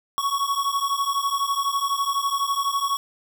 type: beating tone pair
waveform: square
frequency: 1108.7 / 1120.7 Hz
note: C#6 / C#6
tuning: 0 / +19 cents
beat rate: 12 Hz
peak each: -25 / -26 dBFS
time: 0.18-2.97 s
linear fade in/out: 0 ms
effects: none